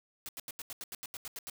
white noise bursts, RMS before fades -42 dBFS, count 12, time 0.26-1.498 s, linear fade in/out 0 ms, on 28 ms, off 82 ms, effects none

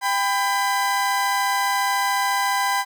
30% pulse tone pair together, 795 / 1002.3 Hz, G5 / B5, +24 / +25 cents, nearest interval major third, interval 401 cents, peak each -20 / -19 dBFS, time 0.01-2.85 s, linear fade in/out 50 ms, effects none

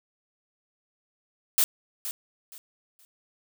blue noise with echo, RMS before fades -21 dBFS, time 1.58-1.64 s, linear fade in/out 0 ms, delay 470 ms, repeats 3, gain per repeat -12 dB, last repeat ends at 3.05 s, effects none

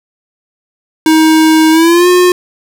square tone with pitch glide, 316.5 to 359.4 Hz, D#4 to F4, +30 to +50 cents, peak -5 dBFS, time 1.06-2.32 s, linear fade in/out 2 ms, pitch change +220 cents, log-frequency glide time 1.71-2.08 s, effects none

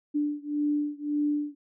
sine beating tone pair, 293.7 / 295.5 Hz, D4 / D4, 0 / +11 cents, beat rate 1.8 Hz, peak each -28 / -29 dBFS, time 0.14-1.55 s, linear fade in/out 20 ms, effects none

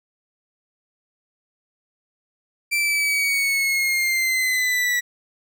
40% pulse linear sweep, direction down, 2349 to 1944 Hz, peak -18 dBFS, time 2.71-5.01 s, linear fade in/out 20 ms, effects none

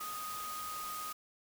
sine tone in noise, 1244.5 Hz, D#6, in tune, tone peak -40 dBFS, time 0-1.13 s, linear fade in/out 10 ms, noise white, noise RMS -45 dBFS, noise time 0-1.13 s, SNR +2 dB, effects none

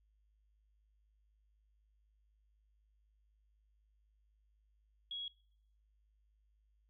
sine tone, 3322 Hz, G#7, in tune, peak -40 dBFS, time 5.11-5.28 s, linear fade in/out 2 ms, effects noise-tail reverb RT60 0.7 s tail -22 dB re dry + added 52 Hz sine -70 dBFS peak until 6.89 s

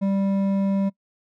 sine tone with hard clipping, 196 Hz, G3, in tune, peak -21 dBFS, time 0.01-0.9 s, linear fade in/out 20 ms, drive 8 dB, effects noise-tail reverb RT60 0.1 s tail -23 dB re dry

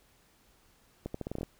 accelerating click train, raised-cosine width 2 ms, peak -22 dBFS, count 9, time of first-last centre 1.06-1.431 s, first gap 84 ms, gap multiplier 0.82, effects pink hiss -65 dBFS RMS until 1.59 s

